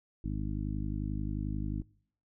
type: harmonic tone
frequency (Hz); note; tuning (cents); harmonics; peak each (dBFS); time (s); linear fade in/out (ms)
51.3; G#1; -21; 1 / 2 / 3 / 4 / 5 / 6; -35 / -38 / -40 / -41 / -42 / -43; 0.24-1.82; 5
effects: noise-tail reverb RT60 0.6 s tail -24 dB re dry